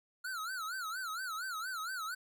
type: tone with vibrato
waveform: square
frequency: 1400 Hz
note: F6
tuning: 4 cents sharp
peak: -38 dBFS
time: 0.24-2.15 s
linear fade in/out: 10 ms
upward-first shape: sine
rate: 4.3 Hz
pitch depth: 180 cents each way
effects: none